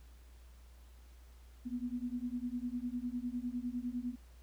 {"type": "beating tone pair", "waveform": "sine", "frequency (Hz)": [240, 249.9], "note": ["B3", "B3"], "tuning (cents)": [-49, 21], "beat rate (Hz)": 9.9, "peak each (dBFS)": [-39, -39], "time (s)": [1.65, 4.16], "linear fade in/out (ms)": 20, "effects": ["added 60 Hz sine -54 dBFS peak until 4.42 s", "pink hiss -67 dBFS RMS until 4.42 s"]}